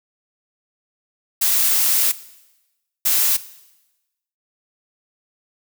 blue noise bursts at uneven times, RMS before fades -17 dBFS, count 2, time 1.41-2.12 / 3.05-3.37 s, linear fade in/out 10 ms, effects noise-tail reverb RT60 1.0 s tail -17 dB re dry

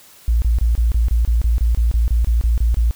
sine tone bursts, 57.5 Hz, A#1, 23 cents flat, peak -12 dBFS, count 16, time 0.28-2.91 s, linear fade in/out 0 ms, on 140 ms, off 26 ms, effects white hiss -46 dBFS RMS until 2.95 s

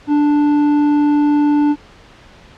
triangle tone with hard clipping, 293.7 Hz, D4, in tune, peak -12 dBFS, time 0.07-1.76 s, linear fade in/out 50 ms, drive 10 dB, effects pink hiss -43 dBFS RMS until 2.57 s + low-pass 4000 Hz 12 dB/octave

